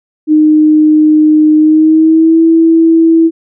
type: tone with pitch glide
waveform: sine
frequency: 307.2 to 327.4 Hz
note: D#4 to E4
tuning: -22 to -12 cents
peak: -3 dBFS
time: 0.27-3.31 s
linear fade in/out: 50 ms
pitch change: +110 cents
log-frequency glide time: 1.56-2.41 s
effects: none